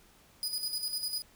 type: tone with tremolo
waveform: sawtooth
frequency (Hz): 4957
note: D#8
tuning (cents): -7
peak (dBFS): -28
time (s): 0.43-1.22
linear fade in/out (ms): 0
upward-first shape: square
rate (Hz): 10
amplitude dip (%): 55
effects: pink hiss -61 dBFS RMS until 1.35 s